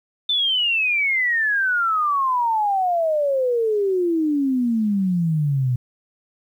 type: exponential sweep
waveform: sine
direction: down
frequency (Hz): 3569 to 121.6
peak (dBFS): -17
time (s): 0.29-5.76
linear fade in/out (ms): 5
effects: 9-bit